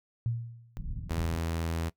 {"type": "tone with exponential decay", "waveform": "sine", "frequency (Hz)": 116.6, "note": "A#2", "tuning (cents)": 1, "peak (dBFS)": -25, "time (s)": [0.26, 0.82], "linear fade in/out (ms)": 0, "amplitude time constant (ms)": 120}
{"type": "low-pass noise", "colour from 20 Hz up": "pink", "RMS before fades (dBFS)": -37, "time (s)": [0.77, 1.38], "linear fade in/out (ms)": 0, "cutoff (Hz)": 160, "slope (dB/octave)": 24}
{"type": "tone", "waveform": "sawtooth", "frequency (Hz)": 82.6, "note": "E2", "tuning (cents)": 4, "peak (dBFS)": -26, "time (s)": [1.09, 1.9], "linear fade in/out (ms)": 20}
{"effects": ["noise-tail reverb RT60 0.1 s tail -19 dB re dry"]}